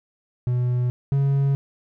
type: tone pair in turn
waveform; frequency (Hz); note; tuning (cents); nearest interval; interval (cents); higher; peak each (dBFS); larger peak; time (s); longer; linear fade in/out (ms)
triangle; 123.47 / 138.59; B2 / C#3; 0 / 0; major second; 200; second; -17 / -15; second; 0.47-0.9 / 1.12-1.55; neither; 0
effects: none